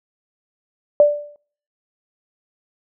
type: tone with exponential decay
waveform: sine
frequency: 587.3 Hz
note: D5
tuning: in tune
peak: -5 dBFS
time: 1-1.36 s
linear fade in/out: 1 ms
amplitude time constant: 77 ms
effects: noise-tail reverb RT60 0.6 s tail -26 dB re dry